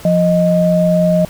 sine tone pair together, 174.8 / 622.3 Hz, F3 / D#5, +2 / 0 cents, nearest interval octave + minor seventh, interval 2198 cents, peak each -12 dBFS, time 0.05-1.25 s, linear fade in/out 2 ms, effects pink hiss -36 dBFS RMS until 1.29 s

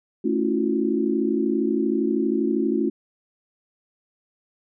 sine chord, F# minor seventh, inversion first, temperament equal with one note detuned, 220 / 277.2 / 329.6 / 362.2 Hz, A3 / C#4 / E4 / F#4, 0 / 0 / 0 / -37 cents, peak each -25 dBFS, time 0.24-2.9 s, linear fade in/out 10 ms, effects none

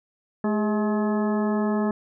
harmonic tone with a mistuned harmonic, 213.1 Hz, G#3, 45 cents sharp, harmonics 1 / 2 / 3 / 4 / 5 / 6 / 8, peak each -22 / -28 / -32 / -34 / -36 / -38 / -40 dBFS, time 0.44-1.91 s, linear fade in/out 2 ms, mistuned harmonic 2, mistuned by -64 cents, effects none

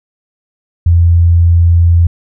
sine tone, 85.2 Hz, F2, 42 cents flat, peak -4 dBFS, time 0.86-2.07 s, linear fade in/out 5 ms, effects none

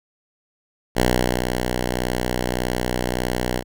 5% pulse tone with ADSR envelope, 61.7 Hz, B1, 1 cent flat, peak -4 dBFS, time 0.95-3.64 s, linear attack 36 ms, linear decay 470 ms, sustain -6 dB, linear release 65 ms, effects none

